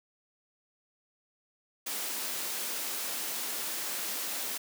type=high-pass noise; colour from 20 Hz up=white; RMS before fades=-35 dBFS; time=1.86-4.58 s; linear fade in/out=10 ms; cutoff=200 Hz; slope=24 dB/octave; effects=none